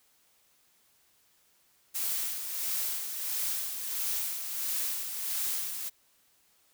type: noise with tremolo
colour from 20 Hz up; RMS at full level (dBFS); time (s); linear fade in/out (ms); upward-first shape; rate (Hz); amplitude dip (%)
blue; -31; 1.94-5.9; 20; sine; 1.5; 50
effects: white hiss -67 dBFS RMS until 6.73 s